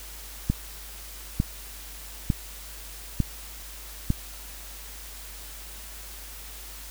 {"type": "click train", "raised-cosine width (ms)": 5, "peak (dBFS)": -9, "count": 5, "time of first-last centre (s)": [0.5, 4.104], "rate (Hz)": 1.11, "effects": ["added 50 Hz sine -43 dBFS peak until 6.9 s", "white hiss -43 dBFS RMS until 6.9 s"]}